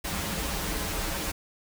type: noise with comb filter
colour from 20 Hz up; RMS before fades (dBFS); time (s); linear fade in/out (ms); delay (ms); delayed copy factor
pink; -31; 0.04-1.32; 10; 8.1; -1
effects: none